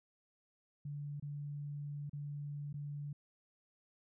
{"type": "tone with dropouts", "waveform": "sine", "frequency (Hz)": 145, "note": "D3", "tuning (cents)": -22, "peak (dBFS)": -40, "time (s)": [0.85, 3.13], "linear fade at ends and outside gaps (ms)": 5, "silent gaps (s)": [[1.199, 1.224], [2.096, 2.131], [2.729, 2.74]], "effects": []}